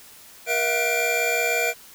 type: tone cluster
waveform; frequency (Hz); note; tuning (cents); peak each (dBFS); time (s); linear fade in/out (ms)
square; 476 / 652 / 718 / 1498 / 2363; A#4 / E5 / F5 / F#6 / D7; +36 / -19 / +48 / +21 / +10; -28 / -29 / -31 / -32 / -24; 0.46-1.74; 50
effects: white hiss -47 dBFS RMS until 1.94 s